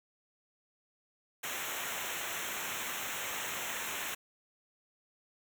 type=noise with comb filter; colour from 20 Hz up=pink; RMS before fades=-38 dBFS; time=1.43-4.15 s; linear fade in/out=10 ms; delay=0.21 ms; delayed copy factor=-1; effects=none